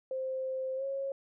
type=tone with pitch glide; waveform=sine; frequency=523.3 to 545.8 Hz; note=C5 to C#5; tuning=0 to -27 cents; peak=-32 dBFS; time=0.11-1.12 s; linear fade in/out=2 ms; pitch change=+73 cents; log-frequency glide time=0.76-0.84 s; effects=none